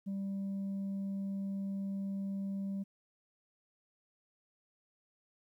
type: tone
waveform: sine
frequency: 196 Hz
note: G3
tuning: in tune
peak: -32 dBFS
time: 0.06-2.84 s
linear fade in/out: 20 ms
effects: tanh soft clip ceiling -34 dBFS + 12-bit